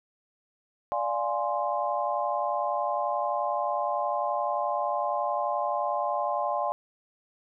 sine chord, D half-diminished seventh, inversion none, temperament equal, 587.3 / 698.5 / 830.6 / 1046.5 Hz, D5 / F5 / Ab5 / C6, 0 / 0 / 0 / 0 cents, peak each -31 dBFS, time 0.92-6.72 s, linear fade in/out 0 ms, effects none

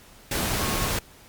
sine tone in noise, 1091 Hz, C#6, 28 cents flat, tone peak -34 dBFS, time 0.58-0.88 s, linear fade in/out 5 ms, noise pink, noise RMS -26 dBFS, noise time 0.31-0.99 s, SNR -11 dB, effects pink hiss -51 dBFS RMS until 1.28 s + Opus 48 kbps

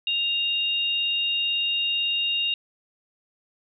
sine tone pair together, 2800 / 3738 Hz, F7 / A#7, +4 / +4 cents, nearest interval perfect fourth, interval 500 cents, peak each -23 / -28 dBFS, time 0.07-2.54 s, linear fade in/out 2 ms, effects none

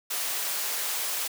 white high-pass noise, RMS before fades -30 dBFS, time 0.1-1.28 s, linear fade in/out 10 ms, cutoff 510 Hz, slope 12 dB/octave, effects none

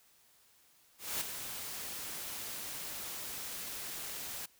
white noise with ADSR envelope, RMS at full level -34 dBFS, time 0.98-4.46 s, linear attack 230 ms, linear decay 9 ms, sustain -8 dB, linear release 7 ms, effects white hiss -66 dBFS RMS until 4.59 s

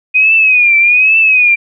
sine tone with vibrato, 2489 Hz, D#7, in tune, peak -5 dBFS, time 0.14-1.56 s, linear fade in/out 20 ms, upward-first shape triangle, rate 1.2 Hz, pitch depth 120 cents each way, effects none

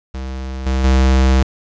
square tone with level steps, 65.41 Hz, C2, in tune, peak -24 / -15 / -10 dBFS, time 0.14-1.43 s, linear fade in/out 5 ms, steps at 0.66 / 0.84 s, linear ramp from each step 5 ms, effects resampled to 16000 Hz + 8-bit

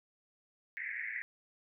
white band-pass noise, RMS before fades -40 dBFS, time 0.77-1.22 s, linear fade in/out 0 ms, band 1700 to 2200 Hz, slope 96 dB/octave, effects none

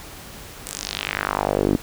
sawtooth tone with band-pass filter sweep, 49.99 Hz, G1, 35 cents sharp, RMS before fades -24 dBFS, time 0.66-1.77 s, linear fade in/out 10 ms, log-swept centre 9800 to 260 Hz, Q 2.3, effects pink hiss -39 dBFS RMS until 1.82 s

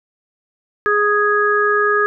harmonic tone, 415.3 Hz, G#4, in tune, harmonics 1 / 3 / 4, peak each -17 / -17 / -17 dBFS, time 0.86-2.06 s, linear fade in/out 0 ms, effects none

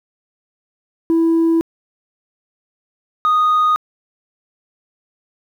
sine tone pair in turn, 329.6 / 1239.4 Hz, E4 / D#6, 0 / -7 cents, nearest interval octave + major seventh, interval 2293 cents, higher second, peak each -9 dBFS, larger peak neither, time 1.1-1.61 / 3.25-3.76 s, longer neither, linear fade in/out 0 ms, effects tanh soft clip ceiling -10 dBFS + 8-bit

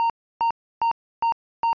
triangle tone bursts, 923 Hz, A#5, 17 cents flat, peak -16 dBFS, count 5, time 0-1.73 s, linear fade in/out 0 ms, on 98 ms, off 310 ms, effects resampled to 11025 Hz

